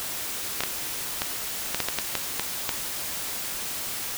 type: clicks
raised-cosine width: 0.2 ms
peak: -7 dBFS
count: 10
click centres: 0.606 / 0.636 / 1.219 / 1.746 / 1.803 / 1.886 / 1.987 / 2.153 / 2.396 / 2.692 s
effects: white hiss -32 dBFS RMS until 4.17 s